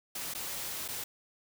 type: noise with dropouts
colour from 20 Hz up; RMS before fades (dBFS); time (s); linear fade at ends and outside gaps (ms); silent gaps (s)
white; -38; 0.15-1.04; 5; 0.339-0.348 / 0.88-0.885
effects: none

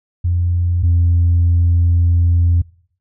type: tone pair in turn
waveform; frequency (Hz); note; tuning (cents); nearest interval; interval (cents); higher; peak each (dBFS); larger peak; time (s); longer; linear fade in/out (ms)
sine; 87.31 / 85.96; F2 / F2; 0 / -27; unison; 27; first; -12 / -8; second; 0.24-0.83 / 0.83-2.62; second; 10
effects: noise-tail reverb RT60 0.6 s tail -25 dB re dry + tanh soft clip ceiling -7 dBFS

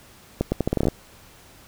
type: accelerating click train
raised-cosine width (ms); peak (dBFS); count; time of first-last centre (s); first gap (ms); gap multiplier
2; -7; 11; 0.41-0.884; 110; 0.79
effects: pink hiss -50 dBFS RMS until 1.67 s

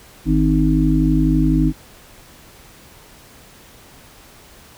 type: harmonic tone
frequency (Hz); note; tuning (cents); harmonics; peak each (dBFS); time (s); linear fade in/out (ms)
51.91; G#1; 0; 1 / 3 / 5 / 6; -18 / -18 / -18 / -18; 0.25-1.73; 50
effects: pink hiss -45 dBFS RMS until 4.77 s

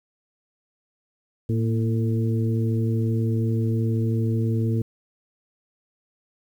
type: harmonic tone with a mistuned harmonic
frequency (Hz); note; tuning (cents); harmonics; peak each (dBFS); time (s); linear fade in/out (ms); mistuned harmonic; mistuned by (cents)
112.1; A2; +33; 1 / 2 / 3 / 4; -21 / -27 / -31 / -33; 1.49-4.82; 5; 2; +49
effects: 9-bit

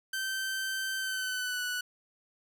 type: tone with pitch glide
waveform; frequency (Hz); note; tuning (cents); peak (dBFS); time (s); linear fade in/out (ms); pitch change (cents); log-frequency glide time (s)
sawtooth; 1550 to 1480; G6 to F#6; -20 to 0; -28; 0.13-1.81; 5; -80; 0.98-1.62
effects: none

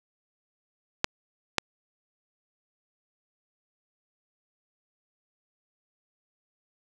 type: clicks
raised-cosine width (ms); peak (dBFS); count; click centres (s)
0.2; -4; 2; 1.044 / 1.583
effects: none

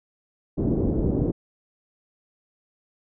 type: low-pass noise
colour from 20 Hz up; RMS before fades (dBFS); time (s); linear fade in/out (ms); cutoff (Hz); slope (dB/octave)
white; -23; 0.57-1.32; 20; 390; 24
effects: none

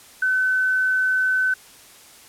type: tone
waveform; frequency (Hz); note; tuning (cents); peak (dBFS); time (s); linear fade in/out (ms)
sine; 1517; F#6; +43; -17; 0.22-1.54; 5
effects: white hiss -47 dBFS RMS until 2.28 s + low-pass 12000 Hz 12 dB/octave

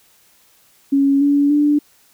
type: tone with pitch steps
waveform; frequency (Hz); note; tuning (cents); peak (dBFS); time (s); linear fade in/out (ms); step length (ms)
sine; 277.2 / 285.3 / 293.7; C#4 / C#4 / D4; 0 / +50 / 0; -11; 0.92-1.79; 10; 290
effects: white hiss -54 dBFS RMS until 2.13 s

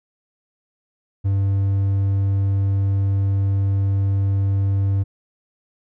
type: tone with hard clipping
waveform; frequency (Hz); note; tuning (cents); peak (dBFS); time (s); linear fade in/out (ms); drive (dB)
triangle; 98.2; G2; +4; -17; 1.24-5.04; 20; 6
effects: none

